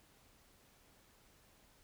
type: silence
effects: pink hiss -67 dBFS RMS until 1.83 s